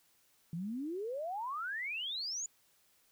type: exponential sweep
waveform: sine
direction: up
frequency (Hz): 158.6 to 7040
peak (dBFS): -36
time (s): 0.53-2.46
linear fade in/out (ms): 2
effects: white hiss -70 dBFS RMS until 3.11 s